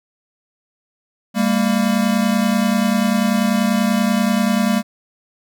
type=tone pair together; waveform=square; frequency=199.6 / 229.9 Hz; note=G3 / A#3; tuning=+32 / -24 cents; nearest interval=major second; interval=244 cents; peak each=-18 dBFS; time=1.34-4.83 s; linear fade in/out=50 ms; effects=none